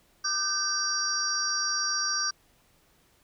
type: tone cluster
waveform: sine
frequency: 1197 / 1544 / 4675 / 5670 Hz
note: D6 / G6 / D8 / F8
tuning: +33 / -27 / -9 / +25 cents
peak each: -34 / -32 / -30 / -30 dBFS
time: 0.24-2.31 s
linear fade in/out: 10 ms
effects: pink hiss -64 dBFS RMS until 3.23 s